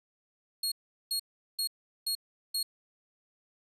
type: tone bursts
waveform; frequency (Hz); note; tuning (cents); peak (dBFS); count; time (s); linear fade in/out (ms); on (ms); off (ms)
sawtooth; 4300; C8; +47; -26; 5; 0.63-2.63; 5; 88; 390
effects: resampled to 32000 Hz